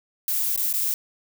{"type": "noise with dropouts", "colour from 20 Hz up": "violet", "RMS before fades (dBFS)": -24, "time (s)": [0.28, 0.94], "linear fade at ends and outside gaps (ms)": 1, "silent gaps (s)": [[0.562, 0.576], [0.728, 0.738]], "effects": []}